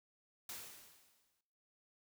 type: noise with exponential decay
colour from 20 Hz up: white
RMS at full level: -45 dBFS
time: 0.49-1.41 s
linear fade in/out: 2 ms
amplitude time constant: 200 ms
effects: noise-tail reverb RT60 0.9 s tail -18 dB re dry